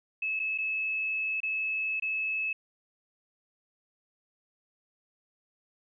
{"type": "tone with dropouts", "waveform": "sine", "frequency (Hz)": 2596, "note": "E7", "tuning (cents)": -27, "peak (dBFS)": -28, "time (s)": [0.22, 2.53], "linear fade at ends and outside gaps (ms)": 5, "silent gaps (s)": [[0.394, 0.398], [0.578, 0.584], [1.404, 1.431], [1.999, 2.022]], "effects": []}